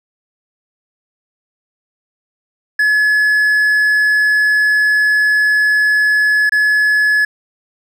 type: tone with dropouts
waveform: triangle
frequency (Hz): 1704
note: G#6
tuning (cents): +44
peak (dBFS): -8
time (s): 2.79-7.25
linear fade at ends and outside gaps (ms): 5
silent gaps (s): 6.495-6.52
effects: none